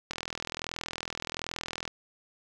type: click train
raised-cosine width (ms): 0.2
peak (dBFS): -16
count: 74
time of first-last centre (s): 0.11-1.878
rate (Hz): 41.3
effects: none